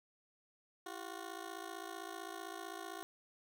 15% pulse ring-modulated tone, 363.6 Hz, F#4, 30 cents flat, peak -35 dBFS, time 0.86-3.03 s, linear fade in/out 0 ms, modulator 27.8 Hz, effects none

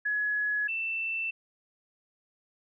sine tone pair in turn, 1688 / 2669 Hz, G#6 / E7, +28 / +21 cents, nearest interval minor sixth, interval 793 cents, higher second, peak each -26 / -29 dBFS, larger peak first, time 0.05-0.68 / 0.68-1.31 s, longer neither, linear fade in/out 10 ms, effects none

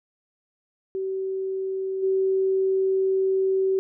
sine tone with level steps, 382.3 Hz, G4, 43 cents flat, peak -25 / -19 dBFS, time 0.95-3.79 s, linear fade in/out 0 ms, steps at 2.02 s, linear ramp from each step 20 ms, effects none

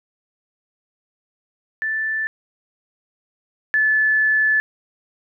sine tone pair in turn, 1760 / 1734.8 Hz, A6 / A6, 0 / -25 cents, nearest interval unison, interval 25 cents, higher first, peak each -20 / -14 dBFS, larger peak second, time 1.82-2.27 / 3.74-4.6 s, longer second, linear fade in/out 0 ms, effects none

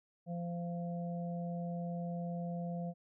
harmonic tone, 172.5 Hz, F3, 21 cents flat, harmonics 1 / 3 / 4, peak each -37 / -46 / -46 dBFS, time 0.26-2.94 s, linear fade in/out 50 ms, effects none

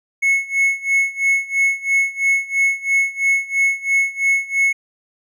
triangle tone with tremolo, 2192 Hz, C#7, 20 cents flat, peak -10 dBFS, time 0.22-4.73 s, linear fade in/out 10 ms, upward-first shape sine, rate 3 Hz, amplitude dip 90%, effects none

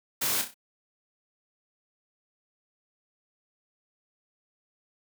white noise with echo, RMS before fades -28 dBFS, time 0.21-0.42 s, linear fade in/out 10 ms, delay 31 ms, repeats 4, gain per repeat -7 dB, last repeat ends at 0.544 s, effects high-pass 100 Hz 12 dB/octave

